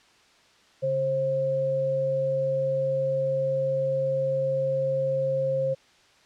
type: tone pair together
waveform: sine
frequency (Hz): 140.2 / 532.4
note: C#3 / C5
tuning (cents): +20 / +30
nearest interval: octave + major seventh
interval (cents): 2310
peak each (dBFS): -32 / -23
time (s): 0.82-5.75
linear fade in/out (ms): 20
effects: white hiss -58 dBFS RMS until 6.25 s + low-pass 5000 Hz 12 dB/octave